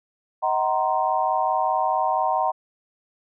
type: chord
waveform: sine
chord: C half-diminished seventh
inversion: first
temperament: just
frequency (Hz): 627.9 / 753.5 / 941.9 / 1046.5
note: Eb5 / Gb5 / Bb5 / C6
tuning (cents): +16 / +31 / +18 / 0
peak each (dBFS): -27 / -23 / -24 / -27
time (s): 0.42-2.52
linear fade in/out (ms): 20
effects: none